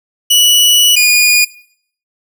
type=tone pair in turn; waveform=sawtooth; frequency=2944 / 2445 Hz; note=F#7 / D#7; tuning=-9 / -31 cents; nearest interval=minor third; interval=322 cents; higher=first; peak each=-3 dBFS; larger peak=neither; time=0.3-0.96 / 0.96-1.45 s; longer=first; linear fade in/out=10 ms; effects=noise-tail reverb RT60 0.6 s tail -19 dB re dry